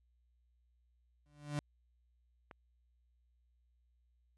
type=tone with exponential growth; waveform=35% pulse; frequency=146.83 Hz; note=D3; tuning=in tune; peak=-31 dBFS; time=1.26-1.59 s; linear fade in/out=0 ms; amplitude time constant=70 ms
type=click; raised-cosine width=0.5 ms; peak=-35 dBFS; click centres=2.512 s
effects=added 60 Hz sine -70 dBFS peak until 4.37 s + resampled to 24000 Hz